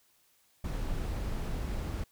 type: noise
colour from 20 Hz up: brown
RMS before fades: -34 dBFS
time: 0.64-2.04 s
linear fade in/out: 5 ms
effects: white hiss -68 dBFS RMS until 2.11 s